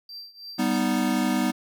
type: tone with tremolo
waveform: triangle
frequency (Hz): 4699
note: D8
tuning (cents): 0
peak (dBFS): -34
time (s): 0.09-0.77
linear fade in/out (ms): 2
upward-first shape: triangle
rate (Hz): 3.1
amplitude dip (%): 90
type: chord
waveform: square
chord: G augmented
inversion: none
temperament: equal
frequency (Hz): 196 / 246.9 / 311.1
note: G3 / B3 / D#4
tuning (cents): 0 / 0 / 0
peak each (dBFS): -28 / -25 / -28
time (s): 0.58-1.52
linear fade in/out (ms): 20
effects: none